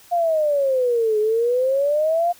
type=exponential two-way sweep; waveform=sine; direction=down then up; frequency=709 to 420.9 to 709 Hz; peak=-16 dBFS; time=0.11-2.33 s; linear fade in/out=20 ms; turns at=1.19 s; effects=white hiss -49 dBFS RMS until 2.39 s